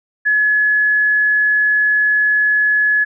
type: tone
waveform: sine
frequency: 1700 Hz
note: G#6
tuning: 40 cents sharp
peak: -11 dBFS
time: 0.25-3.05 s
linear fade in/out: 20 ms
effects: none